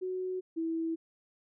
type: tone pair in turn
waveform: sine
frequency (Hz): 370 / 327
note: F#4 / E4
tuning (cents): 0 / -14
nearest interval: major second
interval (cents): 214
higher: first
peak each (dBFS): -32 / -30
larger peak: second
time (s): 0.01-0.41 / 0.56-0.96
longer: neither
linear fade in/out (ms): 20
effects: none